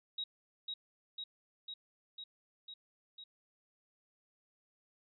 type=tone with echo; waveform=sine; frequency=3808 Hz; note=A#7; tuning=36 cents sharp; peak=-36 dBFS; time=0.18-0.24 s; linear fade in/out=5 ms; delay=500 ms; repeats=6; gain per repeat=-2 dB; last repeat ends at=3.24 s; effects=none